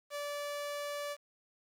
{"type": "tone", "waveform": "sawtooth", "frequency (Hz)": 580, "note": "D5", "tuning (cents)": -22, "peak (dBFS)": -33, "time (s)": [0.1, 1.17], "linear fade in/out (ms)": 50, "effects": ["low-pass 12000 Hz 12 dB/octave", "10-bit"]}